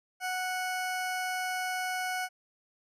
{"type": "tone", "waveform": "20% pulse", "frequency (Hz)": 738, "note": "F#5", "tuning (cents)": -5, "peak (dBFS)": -26, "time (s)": [0.2, 2.29], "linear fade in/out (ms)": 50, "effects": ["resampled to 32000 Hz"]}